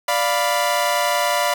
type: chord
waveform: sawtooth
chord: B diminished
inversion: first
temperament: equal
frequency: 587.3 / 698.5 / 987.8 Hz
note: D5 / F5 / B5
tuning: 0 / 0 / 0 cents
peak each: -18 dBFS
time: 0.08-1.54 s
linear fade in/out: 5 ms
effects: 7-bit